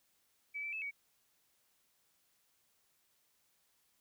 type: tone with pitch steps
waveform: sine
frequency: 2295 / 2327 / 2607 / 2256 Hz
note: D7 / D7 / E7 / C#7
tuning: -40 / -17 / -20 / +30 cents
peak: -38 dBFS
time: 0.54-0.912 s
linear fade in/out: 20 ms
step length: 93 ms
effects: white hiss -75 dBFS RMS until 4 s